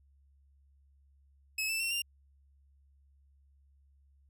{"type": "tone with pitch steps", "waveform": "sawtooth", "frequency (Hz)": [2579, 2647, 2717, 2788], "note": ["E7", "E7", "F7", "F7"], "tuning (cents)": [-39, 7, -48, -4], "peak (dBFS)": -28, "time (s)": [1.58, 2.02], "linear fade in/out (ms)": 5, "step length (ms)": 110, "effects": ["added 69 Hz sine -62 dBFS peak until 4.29 s"]}